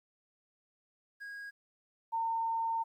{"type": "tone pair in turn", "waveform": ["triangle", "sine"], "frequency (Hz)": [1641, 909.4], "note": ["G#6", "A#5"], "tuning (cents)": [-21, -43], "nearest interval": "minor seventh", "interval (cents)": 1022, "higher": "first", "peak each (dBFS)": [-40, -30], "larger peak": "second", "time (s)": [[1.2, 1.51], [2.12, 2.84]], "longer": "second", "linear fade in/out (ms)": 20, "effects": ["12-bit"]}